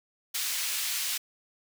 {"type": "high-pass noise", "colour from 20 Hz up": "pink", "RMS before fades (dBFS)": -31, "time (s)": [0.34, 1.18], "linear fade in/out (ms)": 10, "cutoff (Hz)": 2700, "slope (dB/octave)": 12, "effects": []}